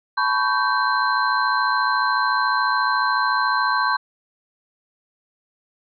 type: tone cluster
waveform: sine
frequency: 871 / 998 / 1112 / 1557 / 4103 Hz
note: A5 / B5 / C#6 / G6 / C8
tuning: -18 / +18 / +5 / -12 / -35 cents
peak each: -27 / -23 / -22 / -22 / -30 dBFS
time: 0.17-3.97 s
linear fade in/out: 10 ms
effects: none